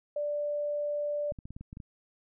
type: tone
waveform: sine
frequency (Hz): 587.3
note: D5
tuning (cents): 0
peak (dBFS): -29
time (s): 0.16-1.32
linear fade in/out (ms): 5
type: clicks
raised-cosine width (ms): 5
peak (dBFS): -30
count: 9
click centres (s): 1.321 / 1.388 / 1.455 / 1.506 / 1.565 / 1.61 / 1.729 / 1.771 / 1.802
effects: none